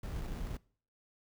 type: noise with sample-and-hold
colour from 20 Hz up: brown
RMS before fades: -39 dBFS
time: 0.03-0.57 s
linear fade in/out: 5 ms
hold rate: 3150 Hz
effects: noise-tail reverb RT60 0.5 s tail -23 dB re dry